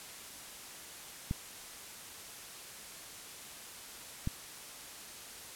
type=clicks; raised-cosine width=5 ms; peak=-20 dBFS; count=2; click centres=1.311 / 4.274 s; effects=white hiss -48 dBFS RMS until 5.55 s + low-pass 12000 Hz 12 dB/octave